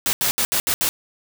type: noise bursts at uneven times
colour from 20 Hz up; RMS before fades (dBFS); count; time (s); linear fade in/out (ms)
white; -20; 6; 0.06-0.13 / 0.21-0.31 / 0.38-0.45 / 0.52-0.6 / 0.67-0.74 / 0.81-0.89; 0
effects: none